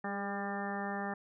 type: harmonic tone with a mistuned harmonic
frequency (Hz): 199.8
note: G3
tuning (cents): +33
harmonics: 1 / 2 / 3 / 4 / 5 / 6 / 7 / 8 / 9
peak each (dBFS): -39 / -44 / -45 / -40 / -50 / -45 / -49 / -49 / -43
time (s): 0.04-1.14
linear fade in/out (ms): 5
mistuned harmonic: 2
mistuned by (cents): +21
effects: none